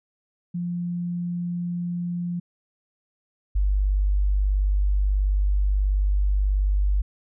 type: tone pair in turn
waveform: sine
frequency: 174.61 / 49.25 Hz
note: F3 / G1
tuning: 0 / +9 cents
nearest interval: octave + minor seventh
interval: 2191 cents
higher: first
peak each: -25 / -18 dBFS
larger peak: second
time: 0.54-2.4 / 3.55-7.02 s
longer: second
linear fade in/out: 10 ms
effects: none